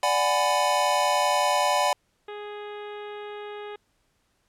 square chord, G# half-diminished seventh, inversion second, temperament equal with one note detuned, 587.3 / 740 / 830.6 / 1000.4 Hz, D5 / F#5 / G#5 / B5, 0 / 0 / 0 / +22 cents, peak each -27 / -27 / -28 / -26 dBFS, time 0.03-1.93 s, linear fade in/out 2 ms
harmonic tone, 415.3 Hz, G#4, in tune, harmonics 1 / 2 / 3 / 4 / 5 / 6 / 7 / 8 / 9, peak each -36 / -42 / -46 / -48 / -50 / -52 / -53 / -54 / -55 dBFS, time 2.28-3.76 s, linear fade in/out 5 ms
effects pink hiss -70 dBFS RMS until 4.48 s + low-pass 11000 Hz 12 dB/octave

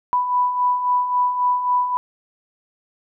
sine beating tone pair, 987 / 990.7 Hz, B5 / B5, -1 / +5 cents, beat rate 3.7 Hz, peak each -25 / -17 dBFS, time 0.13-1.97 s, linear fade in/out 0 ms, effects none

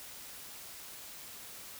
silence, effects white hiss -48 dBFS RMS until 1.79 s

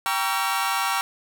sawtooth chord, G diminished seventh, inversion none, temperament just, 784 / 940.8 / 1128.9 / 1354.7 Hz, G5 / Bb5 / Db6 / Fb6, 0 / +16 / +31 / +47 cents, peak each -24 dBFS, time 0.06-1.01 s, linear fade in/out 0 ms, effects none

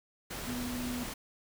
sine tone in noise, 246.3 Hz, B3, 5 cents flat, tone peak -35 dBFS, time 0.47-1.04 s, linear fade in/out 10 ms, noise pink, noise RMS -40 dBFS, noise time 0.3-1.14 s, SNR +2 dB, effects none

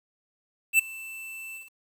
square tone with ADSR envelope, 2657 Hz, E7, 13 cents sharp, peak -15 dBFS, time 0.73-1.71 s, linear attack 59 ms, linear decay 9 ms, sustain -23 dB, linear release 160 ms, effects 9-bit

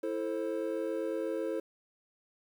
triangle chord, A minor, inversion second, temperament just, 330 / 440 / 528 Hz, E4 / A4 / C5, +2 / 0 / +16 cents, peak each -34 dBFS, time 0.03-1.6 s, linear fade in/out 5 ms, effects 10-bit

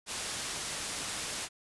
white low-pass noise, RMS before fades -37 dBFS, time 0.06-1.49 s, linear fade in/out 50 ms, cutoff 10000 Hz, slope 12 dB/octave, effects resampled to 24000 Hz

